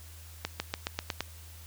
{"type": "accelerating click train", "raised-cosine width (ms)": 0.2, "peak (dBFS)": -13, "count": 7, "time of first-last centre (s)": [0.45, 1.206], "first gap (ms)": 150, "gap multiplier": 0.93, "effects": ["added 81 Hz sine -47 dBFS peak until 1.66 s", "white hiss -53 dBFS RMS until 1.66 s"]}